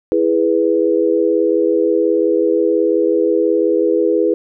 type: chord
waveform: sine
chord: E major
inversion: none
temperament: equal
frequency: 329.6 / 415.3 / 493.9 Hz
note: E4 / G#4 / B4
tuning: 0 / 0 / 0 cents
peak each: -16 dBFS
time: 0.12-4.34 s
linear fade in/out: 0 ms
effects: none